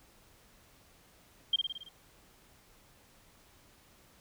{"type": "tone with echo", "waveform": "sine", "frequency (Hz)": 3187, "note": "G7", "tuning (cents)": 28, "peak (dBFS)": -23, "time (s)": [1.53, 1.56], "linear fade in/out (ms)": 5, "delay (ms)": 55, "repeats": 6, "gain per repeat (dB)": -4, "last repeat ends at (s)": 1.89, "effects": ["pink hiss -62 dBFS RMS until 4.2 s"]}